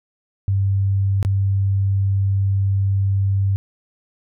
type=tone with dropouts; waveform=sine; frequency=98 Hz; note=G2; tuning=in tune; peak=-15 dBFS; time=0.48-3.56 s; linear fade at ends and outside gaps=0 ms; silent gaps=1.228-1.249 s; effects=none